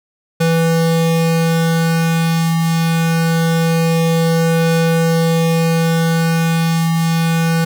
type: tone pair together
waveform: square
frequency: 164.81 / 494.2 Hz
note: E3 / B4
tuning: 0 / +1 cents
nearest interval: octave + perfect fifth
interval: 1901 cents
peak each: -13 / -23 dBFS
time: 0.4-7.65 s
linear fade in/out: 10 ms
effects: none